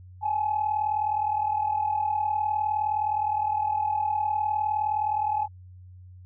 sine tone pair together, 817.5 / 857 Hz, G#5 / A5, -28 / -46 cents, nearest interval minor second, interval 82 cents, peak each -28 / -24 dBFS, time 0.21-5.48 s, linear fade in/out 50 ms, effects tanh soft clip ceiling -16 dBFS + added 91 Hz sine -44 dBFS peak until 6.25 s

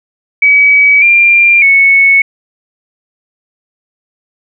sine tone with pitch steps, 2276 / 2385 / 2209 Hz, C#7 / D7 / C#7, +45 / +26 / -7 cents, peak -3 dBFS, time 0.42-2.22 s, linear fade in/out 5 ms, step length 600 ms, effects none

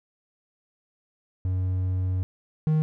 triangle tone pair in turn, 92.5 / 155.57 Hz, F#2 / D#3, 0 / 0 cents, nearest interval major sixth, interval 900 cents, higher second, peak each -21 / -17 dBFS, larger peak second, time 1.45-2.23 / 2.67-2.82 s, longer first, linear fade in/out 0 ms, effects none

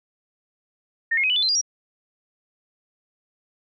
sine tone with pitch steps, 1828 / 2149 / 2526 / 2970 / 3491 / 4104 / 4824 / 5671 Hz, A#6 / C7 / D#7 / F#7 / A7 / C8 / D8 / F8, -34 / +46 / +26 / +6 / -14 / -34 / +46 / +26 cents, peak -18 dBFS, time 1.11-1.614 s, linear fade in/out 10 ms, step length 63 ms, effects none

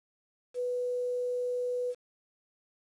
sine tone with quantisation, 493.9 Hz, B4, in tune, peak -29 dBFS, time 0.54-1.95 s, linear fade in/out 50 ms, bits 9, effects resampled to 24000 Hz

